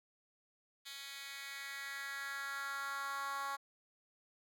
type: tone with high-pass filter sweep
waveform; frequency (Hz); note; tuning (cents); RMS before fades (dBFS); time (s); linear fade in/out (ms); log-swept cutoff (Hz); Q
10% pulse; 277.2; C#4; 0; -43; 0.85-3.57; 20; 2900 to 1000; 2.9
effects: none